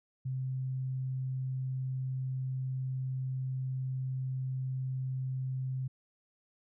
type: tone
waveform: sine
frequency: 130.5 Hz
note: C3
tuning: 4 cents flat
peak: -32 dBFS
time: 0.25-5.88 s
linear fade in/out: 10 ms
effects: none